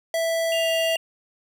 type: tone with pitch glide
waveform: square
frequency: 659.3 to 655.1 Hz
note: E5 to E5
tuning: 0 to -11 cents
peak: -22 dBFS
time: 0.14-0.96 s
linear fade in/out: 2 ms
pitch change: -11 cents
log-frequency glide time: 0.59-0.69 s
type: tone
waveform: triangle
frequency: 2799 Hz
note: F7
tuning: 3 cents sharp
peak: -24 dBFS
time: 0.52-0.97 s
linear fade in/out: 2 ms
effects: none